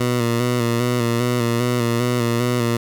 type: tone with vibrato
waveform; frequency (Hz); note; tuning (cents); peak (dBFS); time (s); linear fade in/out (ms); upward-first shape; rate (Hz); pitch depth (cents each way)
15% pulse; 120; B2; -49; -11; 0-2.77; 5; square; 2.5; 37
effects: 8-bit